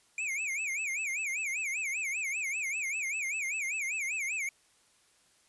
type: tone with vibrato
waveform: square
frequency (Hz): 2349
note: D7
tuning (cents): 0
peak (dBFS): -32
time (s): 0.18-4.49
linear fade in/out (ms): 2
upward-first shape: sine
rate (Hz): 5.1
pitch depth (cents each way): 200
effects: white hiss -66 dBFS RMS until 5.48 s + resampled to 24000 Hz